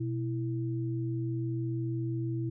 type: tone pair together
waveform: sine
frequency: 123.46 / 329.6 Hz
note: B2 / E4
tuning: 0 / 0 cents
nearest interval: octave + perfect fourth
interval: 1700 cents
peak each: -31 / -35 dBFS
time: 0-2.5 s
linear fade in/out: 10 ms
effects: none